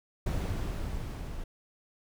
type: noise with level ramp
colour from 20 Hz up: brown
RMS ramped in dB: -30 to -39 dBFS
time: 0.26-1.44 s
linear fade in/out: 5 ms
effects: none